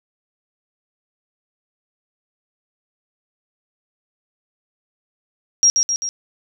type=tone with echo; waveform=sine; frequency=5630 Hz; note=F8; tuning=13 cents sharp; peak=-9 dBFS; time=5.63-5.7 s; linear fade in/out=0 ms; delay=130 ms; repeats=3; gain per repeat=-4 dB; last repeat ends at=6.09 s; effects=none